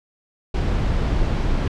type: noise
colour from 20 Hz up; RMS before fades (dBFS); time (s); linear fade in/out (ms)
brown; -20; 0.54-1.68; 5
effects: low-pass 5000 Hz 12 dB/octave